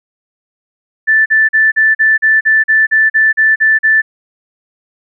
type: tone bursts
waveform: sine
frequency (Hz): 1760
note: A6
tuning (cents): 0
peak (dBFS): -6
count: 13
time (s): 1.07-4.02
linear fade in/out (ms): 20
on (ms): 190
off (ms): 40
effects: none